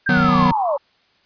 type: linear sweep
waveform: sine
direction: down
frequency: 1618 to 539 Hz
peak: -17 dBFS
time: 0.06-0.77 s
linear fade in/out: 10 ms
type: chord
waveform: square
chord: B major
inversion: first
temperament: equal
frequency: 155.56 / 185 / 246.9 Hz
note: D#3 / F#3 / B3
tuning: 0 / 0 / 0 cents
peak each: -22 / -19 / -19 dBFS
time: 0.09-0.51 s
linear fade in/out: 2 ms
type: clicks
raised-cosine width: 5 ms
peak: -17 dBFS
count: 9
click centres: 0.173 / 0.207 / 0.246 / 0.289 / 0.357 / 0.394 / 0.426 / 0.459 / 0.518 s
type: band-pass noise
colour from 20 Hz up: white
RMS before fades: -28 dBFS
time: 0.28-0.78 s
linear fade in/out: 5 ms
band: 870 to 1100 Hz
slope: 96 dB/octave
effects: white hiss -59 dBFS RMS until 1.25 s + resampled to 11025 Hz